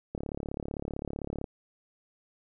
click train, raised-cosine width 2 ms, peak -21 dBFS, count 47, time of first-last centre 0.15-1.442 s, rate 35.6 Hz, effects none

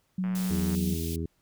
sine tone, 185 Hz, F#3, in tune, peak -26 dBFS, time 0.18-0.94 s, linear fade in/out 5 ms
click train, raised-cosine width 0.5 ms, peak -29 dBFS, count 58, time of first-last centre 0.24-0.749 s, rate 112 Hz
white band-stop noise, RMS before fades -40 dBFS, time 0.35-1.16 s, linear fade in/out 2 ms, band 530 to 2600 Hz, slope 24 dB/octave
harmonic tone, 82.2 Hz, E2, 4 cents flat, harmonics 1 / 2 / 3 / 4 / 5, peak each -32 / -35 / -37 / -38 / -39 dBFS, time 0.5-1.26 s, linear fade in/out 5 ms
effects pink hiss -71 dBFS RMS until 1.41 s

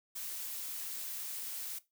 blue noise, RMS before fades -41 dBFS, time 0.15-1.79 s, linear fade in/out 10 ms, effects noise-tail reverb RT60 0.2 s tail -17 dB re dry

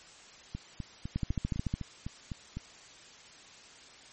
two click trains, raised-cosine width 5 ms, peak -24 / -18 dBFS, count 9 / 9, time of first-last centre 0.55-2.57 / 1.16-1.74 s, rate 3.96 / 13.8 Hz, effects white hiss -53 dBFS RMS until 4.12 s + MP3 32 kbps

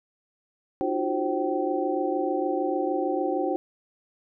sine tone cluster, 302.6 / 346.7 / 373.3 / 531 / 769 Hz, D#4 / F4 / F#4 / C5 / G5, -48 / -13 / +15 / +25 / -33 cents, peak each -30 dBFS, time 0.81-3.56 s, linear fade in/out 0 ms, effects none

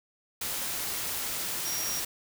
sine tone in noise, 5650 Hz, F8, 19 cents sharp, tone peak -33 dBFS, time 1.65-2 s, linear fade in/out 5 ms, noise white, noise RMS -33 dBFS, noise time 0.41-2.05 s, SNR -3 dB, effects none

